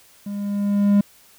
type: tone with level ramp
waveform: triangle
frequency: 202.7 Hz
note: G#3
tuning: 42 cents flat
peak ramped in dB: -25 to -9 dBFS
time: 0.26-1.01 s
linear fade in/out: 5 ms
effects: white hiss -52 dBFS RMS until 1.38 s